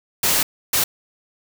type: noise bursts at uneven times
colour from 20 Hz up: white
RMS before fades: -18 dBFS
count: 2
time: 0.23-0.43 / 0.73-0.84 s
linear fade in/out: 5 ms
effects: none